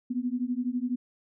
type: beating tone pair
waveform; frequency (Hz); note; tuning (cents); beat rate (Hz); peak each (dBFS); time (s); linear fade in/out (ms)
sine; 241.7 / 253.7; B3 / B3; -37 / +47; 12; -30; 0.1-0.96; 10
effects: none